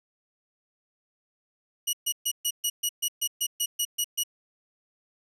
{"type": "tone bursts", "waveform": "15% pulse", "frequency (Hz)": 2910, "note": "F#7", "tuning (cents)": -29, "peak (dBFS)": -17, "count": 13, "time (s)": [1.87, 4.236], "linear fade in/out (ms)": 10, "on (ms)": 62, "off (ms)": 130, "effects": []}